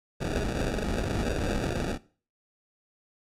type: noise with sample-and-hold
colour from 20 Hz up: pink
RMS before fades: -29 dBFS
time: 0.2-1.98 s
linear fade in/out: 20 ms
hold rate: 1050 Hz
effects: noise-tail reverb RT60 0.4 s tail -19 dB re dry + low-pass 9000 Hz 12 dB/octave